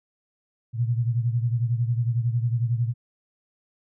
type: beating tone pair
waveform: sine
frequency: 116.54 / 127.54 Hz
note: A#2 / C3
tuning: 0 / -44 cents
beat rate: 11 Hz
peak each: -22 / -27 dBFS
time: 0.73-2.94 s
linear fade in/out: 50 ms
effects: none